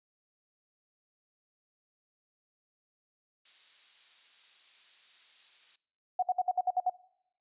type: noise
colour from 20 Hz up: violet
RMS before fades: -44 dBFS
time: 3.45-5.76 s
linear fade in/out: 5 ms
type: tone bursts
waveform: sine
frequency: 734 Hz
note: F#5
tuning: 14 cents flat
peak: -24 dBFS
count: 8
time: 6.19-6.898 s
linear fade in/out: 5 ms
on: 36 ms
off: 60 ms
effects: noise-tail reverb RT60 0.8 s tail -22 dB re dry + resampled to 8000 Hz